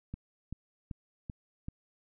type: click train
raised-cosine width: 5 ms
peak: -26 dBFS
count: 5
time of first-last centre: 0.14-1.684 s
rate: 2.59 Hz
effects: none